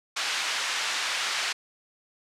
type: band-pass noise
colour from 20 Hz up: pink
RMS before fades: -29 dBFS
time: 0.16-1.53 s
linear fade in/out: 10 ms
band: 1400 to 6000 Hz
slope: 12 dB/octave
effects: low-pass 10000 Hz 12 dB/octave